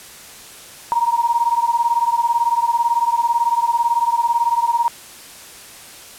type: beating tone pair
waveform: sine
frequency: 933 / 951 Hz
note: A#5 / A#5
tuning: +1 / +34 cents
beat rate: 18 Hz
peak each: -17 / -18 dBFS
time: 0.92-4.88 s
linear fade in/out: 0 ms
effects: white hiss -39 dBFS RMS until 6.18 s + low-pass 12000 Hz 12 dB/octave